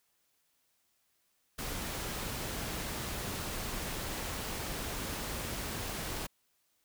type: noise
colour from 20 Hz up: pink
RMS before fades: -38 dBFS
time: 1.58-6.27 s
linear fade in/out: 10 ms
effects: white hiss -75 dBFS RMS until 6.84 s